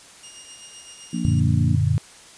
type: tone with tremolo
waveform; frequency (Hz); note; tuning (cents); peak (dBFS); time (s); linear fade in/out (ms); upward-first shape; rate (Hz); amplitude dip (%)
10% pulse; 2834; F7; +25; -29; 0.23-1.4; 5; sine; 7.8; 50
type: harmonic tone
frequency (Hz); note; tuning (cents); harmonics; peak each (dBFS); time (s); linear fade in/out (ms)
58.27; A#1; 0; 3 / 4 / 5; -26 / -26 / -31; 1.13-1.76; 5
type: chord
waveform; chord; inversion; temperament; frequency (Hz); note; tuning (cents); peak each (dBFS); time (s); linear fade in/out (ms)
sine; Gb augmented; none; equal; 92.5 / 116.54 / 146.83; Gb2 / Bb2 / D3; 0 / 0 / 0; -21; 1.25-1.98; 0
effects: white hiss -46 dBFS RMS until 2.37 s + resampled to 22050 Hz